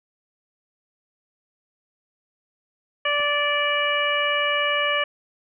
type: harmonic tone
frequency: 583 Hz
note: D5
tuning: 13 cents flat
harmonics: 1 / 2 / 3 / 4 / 5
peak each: -26 / -26 / -26 / -26 / -26 dBFS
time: 3.05-5.04 s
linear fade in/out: 5 ms
type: clicks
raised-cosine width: 1 ms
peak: -28 dBFS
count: 2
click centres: 3.196 / 3.204 s
effects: none